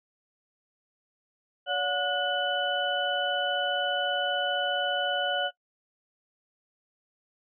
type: tone cluster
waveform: sine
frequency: 570 / 725 / 1460 / 2992 Hz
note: C#5 / F#5 / F#6 / F#7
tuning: +48 / -35 / -24 / +19 cents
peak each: -31 dBFS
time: 1.66-5.51 s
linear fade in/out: 50 ms
effects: noise-tail reverb RT60 0.1 s tail -18 dB re dry